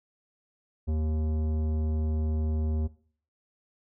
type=tone with tanh clipping; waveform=sine; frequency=77.78 Hz; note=D#2; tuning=in tune; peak=-27 dBFS; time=0.87-2.88 s; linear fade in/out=20 ms; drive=14 dB; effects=noise-tail reverb RT60 0.5 s tail -19 dB re dry